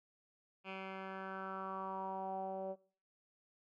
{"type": "tone with low-pass filter sweep", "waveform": "10% pulse", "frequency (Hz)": 191.1, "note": "G3", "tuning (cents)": -44, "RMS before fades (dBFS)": -43, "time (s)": [0.64, 2.76], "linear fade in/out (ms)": 50, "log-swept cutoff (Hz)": [2500, 590], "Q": 4.6, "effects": ["noise-tail reverb RT60 0.5 s tail -22 dB re dry"]}